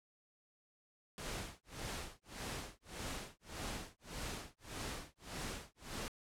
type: noise with tremolo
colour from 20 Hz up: pink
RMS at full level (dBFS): -42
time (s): 1.18-6.08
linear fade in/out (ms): 0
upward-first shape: sine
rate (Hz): 1.7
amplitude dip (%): 100
effects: low-pass 10000 Hz 12 dB/octave